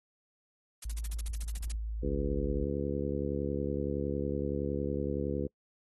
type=noise bursts; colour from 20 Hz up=blue; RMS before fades=-40 dBFS; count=13; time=0.82-1.722 s; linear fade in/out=5 ms; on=26 ms; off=47 ms
type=tone; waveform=sine; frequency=54.6 Hz; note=A1; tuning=13 cents flat; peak=-33 dBFS; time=0.85-2.65 s; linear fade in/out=5 ms
type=harmonic tone; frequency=70.8 Hz; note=C#2; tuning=37 cents sharp; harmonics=1 / 2 / 3 / 4 / 5 / 6 / 7; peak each=-38 / -38 / -38 / -38 / -38 / -38 / -38 dBFS; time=2.02-5.48 s; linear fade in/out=20 ms
effects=noise-tail reverb RT60 0.1 s tail -26 dB re dry + AAC 32 kbps